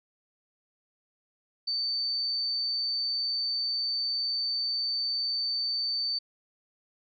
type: tone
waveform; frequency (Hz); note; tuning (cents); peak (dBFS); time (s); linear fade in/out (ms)
sine; 4561; C#8; +49; -27; 1.67-6.19; 10
effects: none